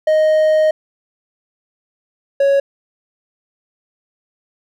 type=tone pair in turn; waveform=triangle; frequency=622.3 / 555.1 Hz; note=D#5 / C#5; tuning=0 / +2 cents; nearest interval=major second; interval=198 cents; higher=first; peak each=-8 dBFS; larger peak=neither; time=0.07-0.71 / 2.4-2.6 s; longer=first; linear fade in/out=5 ms; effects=none